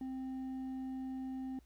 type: tone with hard clipping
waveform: sine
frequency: 261.6 Hz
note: C4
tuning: in tune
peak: -40 dBFS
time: 0.01-1.59 s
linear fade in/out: 2 ms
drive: 4 dB
effects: added 60 Hz sine -61 dBFS peak until 1.65 s + pink hiss -73 dBFS RMS until 1.65 s

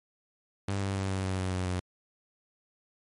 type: tone with pitch steps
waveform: sawtooth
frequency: 99 / 97.81 / 96.63 / 95.46 / 94.31 / 93.17 / 92.05 / 90.94 Hz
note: G2 / G2 / G2 / G2 / F#2 / F#2 / F#2 / F#2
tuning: +18 / -3 / -24 / -45 / +34 / +13 / -8 / -29 cents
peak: -25 dBFS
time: 0.68-1.8 s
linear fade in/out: 5 ms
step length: 140 ms
effects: MP3 48 kbps

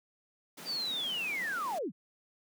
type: high-pass noise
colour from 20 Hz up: pink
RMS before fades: -47 dBFS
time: 0.57-1.79 s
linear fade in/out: 10 ms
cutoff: 160 Hz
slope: 48 dB/octave
type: linear sweep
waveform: sine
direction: down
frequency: 4754 to 130.81 Hz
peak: -32 dBFS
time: 0.65-1.92 s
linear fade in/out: 50 ms
effects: none

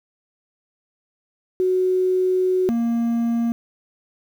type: tone pair in turn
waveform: sine / triangle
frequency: 370 / 233.1 Hz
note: F#4 / A#3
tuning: 0 / 0 cents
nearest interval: minor sixth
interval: 800 cents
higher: first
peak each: -16 dBFS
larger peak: neither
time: 1.6-2.69 / 2.69-3.52 s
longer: first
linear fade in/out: 0 ms
effects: 8-bit

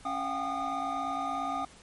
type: tone cluster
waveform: triangle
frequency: 274.7 / 697 / 754 / 803 / 1224 Hz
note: C#4 / F5 / F#5 / G5 / D#6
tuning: -16 / -4 / +32 / +41 / -29 cents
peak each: -37 / -36 / -34 / -37 / -32 dBFS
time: 0.05-1.65 s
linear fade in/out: 5 ms
effects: pink hiss -54 dBFS RMS until 1.82 s + MP3 48 kbps

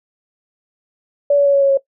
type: tone with pitch steps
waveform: sine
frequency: 573 / 567.7 / 562.5 / 557.3 / 552.2 / 547.1 Hz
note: D5 / C#5 / C#5 / C#5 / C#5 / C#5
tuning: -43 / +41 / +25 / +9 / -7 / -23 cents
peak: -9 dBFS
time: 1.3-1.774 s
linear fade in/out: 5 ms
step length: 79 ms
effects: noise-tail reverb RT60 0.1 s tail -19 dB re dry

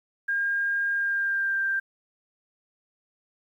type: tone with pitch glide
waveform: sine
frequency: 1613 to 1580.7 Hz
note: G6 to G6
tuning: +49 to +14 cents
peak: -23 dBFS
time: 0.28-1.8 s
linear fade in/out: 10 ms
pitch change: -35 cents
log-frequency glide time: 0.92-1.6 s
effects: 10-bit

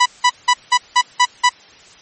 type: tone bursts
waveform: sawtooth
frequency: 987.8 Hz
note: B5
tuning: in tune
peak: -5 dBFS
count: 7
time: 0-1.493 s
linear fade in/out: 10 ms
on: 59 ms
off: 180 ms
effects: white hiss -44 dBFS RMS until 2.01 s + MP3 32 kbps

